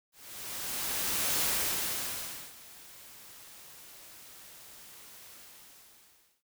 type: noise with ADSR envelope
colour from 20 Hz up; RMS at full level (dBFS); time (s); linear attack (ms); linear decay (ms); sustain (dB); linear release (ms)
white; -29; 0.12-6.43; 1300; 1100; -22; 1100
effects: none